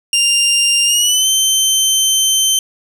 20% pulse tone with pitch glide, 2794 to 3100 Hz, F7 to G7, 0 to -20 cents, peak -5 dBFS, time 0.13-2.59 s, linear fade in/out 2 ms, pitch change +180 cents, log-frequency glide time 0.85-1.28 s, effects none

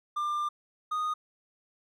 triangle tone pair in turn, 1194 / 1236.9 Hz, D6 / D#6, +28 / -11 cents, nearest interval minor second, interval 61 cents, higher second, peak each -26 dBFS, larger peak neither, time 0.16-0.49 / 0.91-1.14 s, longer first, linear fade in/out 10 ms, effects none

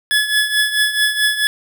25% pulse tone with tremolo, 1707 Hz, G#6, 47 cents sharp, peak -7 dBFS, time 0.11-1.47 s, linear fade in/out 0 ms, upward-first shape triangle, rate 4.6 Hz, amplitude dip 75%, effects none

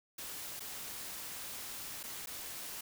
white noise with dropouts, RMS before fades -44 dBFS, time 0.18-2.81 s, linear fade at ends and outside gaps 5 ms, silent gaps 0.596-0.604 / 2.031-2.036 / 2.26-2.27 s, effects none

